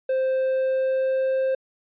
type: tone with pitch glide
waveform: triangle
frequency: 523.3 to 527.5 Hz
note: C5 to C5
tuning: 0 to +14 cents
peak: -18 dBFS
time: 0.09-1.55 s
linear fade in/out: 5 ms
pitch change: +14 cents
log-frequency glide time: 0.31-1.41 s
effects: resampled to 8000 Hz